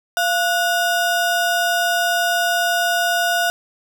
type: ring-modulated tone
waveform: square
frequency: 1079 Hz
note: C#6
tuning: 47 cents flat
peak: -14 dBFS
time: 0.17-3.5 s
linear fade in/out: 0 ms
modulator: 387 Hz
effects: none